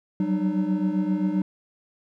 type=tone cluster; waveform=triangle; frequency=185.2 / 192.8 / 303.1 Hz; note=F#3 / G3 / D#4; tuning=+2 / -28 / -45 cents; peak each=-24 dBFS; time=0.2-1.42 s; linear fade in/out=2 ms; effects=none